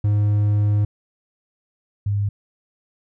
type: tone pair in turn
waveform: triangle / sine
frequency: 103.83 / 101.69 Hz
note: G#2 / G#2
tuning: 0 / -36 cents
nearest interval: unison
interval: 36 cents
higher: first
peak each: -13 / -18 dBFS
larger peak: first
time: 0.04-0.85 / 2.06-2.29 s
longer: first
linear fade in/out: 5 ms
effects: none